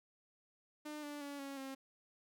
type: tone with pitch steps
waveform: sawtooth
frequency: 300.7 / 292.3 / 284.2 / 276.2 / 268.5 Hz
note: D4 / D4 / C#4 / C#4 / C4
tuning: +41 / -8 / +43 / -6 / +45 cents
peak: -40 dBFS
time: 0.85-1.75 s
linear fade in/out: 10 ms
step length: 180 ms
effects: none